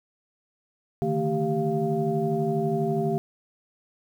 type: tone cluster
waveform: sine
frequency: 144.4 / 156.6 / 224.4 / 392.2 / 695 Hz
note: D3 / D#3 / A3 / G4 / F5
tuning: -29 / +11 / +34 / +1 / -9 cents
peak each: -33 / -28 / -29 / -26 / -30 dBFS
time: 1.02-3.18 s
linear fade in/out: 0 ms
effects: tanh soft clip ceiling -11 dBFS + 9-bit